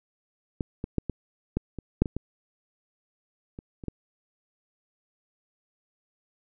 clicks, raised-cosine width 3 ms, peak -15 / -18 / -11 / -16 / -12 / -22 / -6 / -18 / -17 / -26 / -27 / -17 dBFS, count 12, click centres 0.608 / 0.841 / 0.983 / 1.097 / 1.57 / 1.787 / 2.02 / 2.058 / 2.166 / 3.589 / 3.838 / 3.883 s, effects none

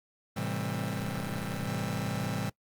sawtooth chord, A minor seventh, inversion none, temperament just, 110 / 132 / 165 / 198 Hz, A2 / C3 / E3 / G3, 0 / +16 / +2 / +18 cents, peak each -32 dBFS, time 0.36-2.5 s, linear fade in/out 10 ms, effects noise-tail reverb RT60 0.1 s tail -23 dB re dry + Opus 24 kbps

